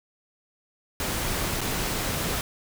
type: noise with dropouts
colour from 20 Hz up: pink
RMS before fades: -28 dBFS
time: 1-2.41 s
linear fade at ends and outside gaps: 1 ms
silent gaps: 1.608-1.614 s
effects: none